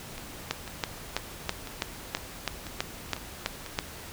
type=two click trains; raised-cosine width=0.2 ms; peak=-9 / -21 dBFS; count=11 / 8; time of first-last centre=0.51-3.789 / 0.18-3.663 s; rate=3.05 / 2.01 Hz; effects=pink hiss -43 dBFS RMS until 4.12 s